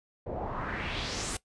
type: noise with low-pass filter sweep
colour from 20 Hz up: pink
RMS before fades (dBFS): -35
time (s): 0.26-1.37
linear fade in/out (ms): 5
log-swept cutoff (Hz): 500 to 10000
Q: 2.6
effects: noise-tail reverb RT60 0.1 s tail -18 dB re dry + resampled to 24000 Hz